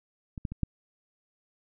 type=clicks; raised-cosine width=5 ms; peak=-25 / -19 / -24 / -14 dBFS; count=4; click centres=0.378 / 0.452 / 0.52 / 0.633 s; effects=none